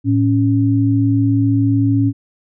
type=tone pair together; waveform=sine; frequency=110.52 / 277.7 Hz; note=A2 / C#4; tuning=+8 / +3 cents; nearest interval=octave + major third; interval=1595 cents; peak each=-14 dBFS; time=0.04-2.13 s; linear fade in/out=50 ms; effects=none